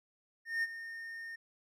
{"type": "tone with ADSR envelope", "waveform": "triangle", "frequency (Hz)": 1829, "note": "A#6", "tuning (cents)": -33, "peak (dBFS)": -27, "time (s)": [0.45, 1.36], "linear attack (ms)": 180, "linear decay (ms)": 33, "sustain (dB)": -13, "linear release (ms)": 9, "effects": []}